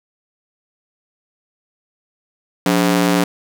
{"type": "ring-modulated tone", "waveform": "sawtooth", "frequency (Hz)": 233.1, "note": "A#3", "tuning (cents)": 0, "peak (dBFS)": -6, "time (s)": [2.66, 3.24], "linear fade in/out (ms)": 2, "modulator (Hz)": 54.4, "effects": []}